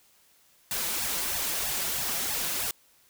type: noise with flanger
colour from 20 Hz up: white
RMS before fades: -30 dBFS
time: 0.71-2.71 s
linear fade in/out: 2 ms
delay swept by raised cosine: 1.1 to 6 ms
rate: 3.1 Hz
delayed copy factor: +0.9
effects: white hiss -62 dBFS RMS until 3.09 s